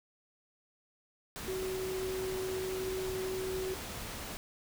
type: tone in noise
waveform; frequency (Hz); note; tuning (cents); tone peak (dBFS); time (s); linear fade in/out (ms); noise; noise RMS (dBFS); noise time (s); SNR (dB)
sine; 375.8; F#4; +27; -34; 1.48-3.74; 0; pink; -42; 1.36-4.37; +5
effects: none